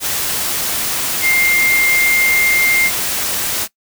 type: tone in noise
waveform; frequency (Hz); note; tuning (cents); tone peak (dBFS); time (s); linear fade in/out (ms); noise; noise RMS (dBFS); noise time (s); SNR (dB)
sine; 2110; C7; +14; -12; 1.21-2.91; 50; white; -19; 0-3.68; +4
effects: noise-tail reverb RT60 0.1 s tail -20 dB re dry